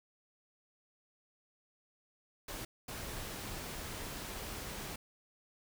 pink noise bursts at uneven times, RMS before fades -43 dBFS, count 2, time 2.48-2.65 / 2.88-4.96 s, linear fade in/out 5 ms, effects none

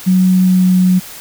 sine tone with pitch glide, 185 to 183.51 Hz, F#3 to F#3, 0 to -14 cents, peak -7 dBFS, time 0.06-1 s, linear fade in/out 20 ms, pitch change -14 cents, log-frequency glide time 0.34-0.79 s, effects white hiss -32 dBFS RMS until 1.2 s

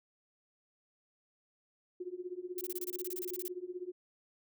sine tone with tremolo, 360.8 Hz, F#4, 44 cents flat, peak -35 dBFS, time 2-3.92 s, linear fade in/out 5 ms, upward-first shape triangle, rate 16 Hz, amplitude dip 100%
violet noise bursts, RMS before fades -40 dBFS, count 16, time 2.58-3.481 s, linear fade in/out 2 ms, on 31 ms, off 27 ms
effects none

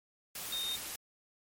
sine tone in noise, 3685 Hz, A#7, 21 cents flat, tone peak -34 dBFS, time 0.52-0.76 s, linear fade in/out 5 ms, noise white, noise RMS -41 dBFS, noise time 0.35-0.96 s, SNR +4 dB, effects MP3 64 kbps

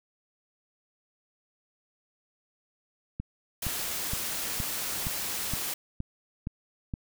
click train, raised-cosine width 5 ms, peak -20 dBFS, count 9, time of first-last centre 3.2-6.938 s, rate 2.14 Hz
white noise, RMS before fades -33 dBFS, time 3.62-5.74 s, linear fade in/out 5 ms
effects none

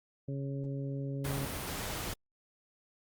harmonic tone, 138.1 Hz, C#3, 6 cents flat, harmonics 1 / 2 / 3 / 4, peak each -35 / -41 / -45 / -47 dBFS, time 0.28-1.45 s, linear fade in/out 5 ms
pink noise, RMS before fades -38 dBFS, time 1.24-2.14 s, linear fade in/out 10 ms
effects Opus 48 kbps

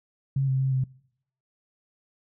sine tone with pitch steps, 136 / 132.3 / 133.3 / 130.8 Hz, C#3 / C3 / C3 / C3, -33 / +20 / +33 / 0 cents, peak -21 dBFS, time 0.36-0.84 s, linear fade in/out 5 ms, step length 120 ms, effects noise-tail reverb RT60 0.7 s tail -24 dB re dry

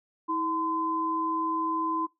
sine tone pair together, 323 / 1023.2 Hz, E4 / C6, -35 / -39 cents, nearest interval octave + minor sixth, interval 1996 cents, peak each -31 / -27 dBFS, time 0.28-2.07 s, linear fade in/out 20 ms, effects noise-tail reverb RT60 0.2 s tail -23 dB re dry

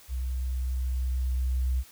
sine tone with level ramp, 63.6 Hz, C2, 48 cents flat, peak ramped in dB -28 to -23 dBFS, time 0.08-1.84 s, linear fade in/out 50 ms, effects white hiss -53 dBFS RMS until 1.91 s

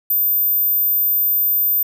sine tone, 13760 Hz, A9, 40 cents flat, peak -12 dBFS, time 0.1-1.83 s, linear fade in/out 5 ms, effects tanh soft clip ceiling -12 dBFS

